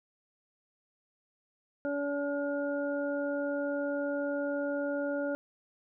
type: harmonic tone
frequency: 285.4 Hz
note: D4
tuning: 49 cents flat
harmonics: 1 / 2 / 3 / 5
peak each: -34 / -32 / -47 / -40 dBFS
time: 1.85-5.35 s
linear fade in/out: 0 ms
effects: none